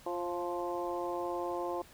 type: harmonic tone with a mistuned harmonic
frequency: 174.7 Hz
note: F3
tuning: 1 cent sharp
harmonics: 2 / 3 / 4 / 5 / 6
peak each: -37 / -39 / -40 / -41 / -42 dBFS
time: 0.06-1.82 s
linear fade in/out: 5 ms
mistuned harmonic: 3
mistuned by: +24 cents
effects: pink hiss -57 dBFS RMS until 1.93 s